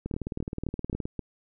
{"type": "two click trains", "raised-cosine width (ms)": 3, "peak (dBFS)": [-19, -18], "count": [20, 5], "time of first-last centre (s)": [[0.06, 1.055], [0.14, 1.193]], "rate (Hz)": [19.1, 3.8], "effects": []}